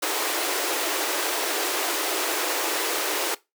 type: high-pass noise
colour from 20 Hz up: pink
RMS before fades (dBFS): -26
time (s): 0.02-3.35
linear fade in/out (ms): 10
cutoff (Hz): 300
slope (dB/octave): 96
effects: noise-tail reverb RT60 0.2 s tail -19 dB re dry